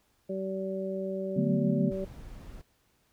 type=harmonic tone; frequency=191.5 Hz; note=G3; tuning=40 cents flat; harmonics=1 / 2 / 3; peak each=-35 / -35 / -35 dBFS; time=0.29-2.05 s; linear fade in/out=10 ms
type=chord; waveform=sine; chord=B minor seventh; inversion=first; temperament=equal; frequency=146.83 / 185 / 220 / 246.9 Hz; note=D3 / F#3 / A3 / B3; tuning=0 / 0 / 0 / 0 cents; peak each=-30 dBFS; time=1.36-1.91 s; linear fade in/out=10 ms
type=noise; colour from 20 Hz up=brown; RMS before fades=-44 dBFS; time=1.91-2.62 s; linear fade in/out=10 ms
effects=pink hiss -70 dBFS RMS until 3.12 s